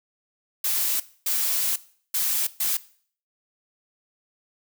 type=noise bursts at uneven times; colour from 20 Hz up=blue; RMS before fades=-24 dBFS; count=4; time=0.64-1 / 1.26-1.76 / 2.14-2.47 / 2.6-2.77 s; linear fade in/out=5 ms; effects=noise-tail reverb RT60 0.5 s tail -18 dB re dry